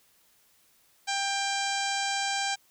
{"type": "harmonic tone", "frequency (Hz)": 792, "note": "G5", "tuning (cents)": 18, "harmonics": [1, 2, 3, 4, 5, 6, 7, 8, 9, 10], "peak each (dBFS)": [-31, -34, -36, -37, -38, -39, -39, -40, -41, -41], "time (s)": [1.07, 2.56], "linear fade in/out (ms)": 20, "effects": ["white hiss -64 dBFS RMS until 2.7 s"]}